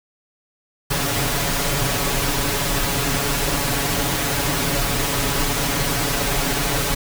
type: noise with comb filter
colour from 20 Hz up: pink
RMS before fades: -21 dBFS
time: 0.9-6.95 s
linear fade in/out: 10 ms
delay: 7.1 ms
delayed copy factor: +1
effects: none